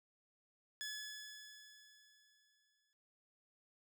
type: tone with exponential decay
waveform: 15% pulse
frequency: 1708 Hz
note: G#6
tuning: 48 cents sharp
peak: -35 dBFS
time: 0.81-2.93 s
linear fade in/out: 0 ms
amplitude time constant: 460 ms
effects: none